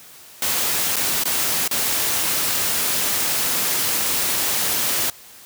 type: noise with dropouts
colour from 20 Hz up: white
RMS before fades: -21 dBFS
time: 0.42-5.1 s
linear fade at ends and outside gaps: 2 ms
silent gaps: 0.959-0.965 / 1.237-1.254 / 1.678-1.711 s
effects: white hiss -44 dBFS RMS until 5.45 s + high-pass 80 Hz 12 dB/octave